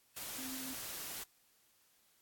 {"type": "tone in noise", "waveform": "sine", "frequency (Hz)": 261.6, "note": "C4", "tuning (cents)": 0, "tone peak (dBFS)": -45, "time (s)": [0.38, 0.74], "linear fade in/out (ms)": 10, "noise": "white", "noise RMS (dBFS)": -44, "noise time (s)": [0.16, 1.24], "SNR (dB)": -4, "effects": ["white hiss -71 dBFS RMS until 2.21 s", "AAC 64 kbps"]}